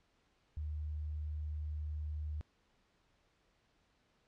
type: tone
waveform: sine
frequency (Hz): 75.9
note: D#2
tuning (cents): -42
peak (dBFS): -37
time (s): 0.57-2.41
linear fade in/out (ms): 0
effects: pink hiss -74 dBFS RMS until 4.27 s + low-pass 5000 Hz 12 dB/octave